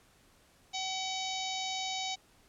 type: harmonic tone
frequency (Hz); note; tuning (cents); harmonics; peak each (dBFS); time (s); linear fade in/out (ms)
758; F#5; +42; 1 / 3 / 4 / 5 / 6 / 7 / 8 / 9; -38 / -42 / -43 / -39 / -45 / -45 / -46 / -45; 0.73-2.16; 20
effects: pink hiss -64 dBFS RMS until 2.48 s + low-pass 12000 Hz 12 dB/octave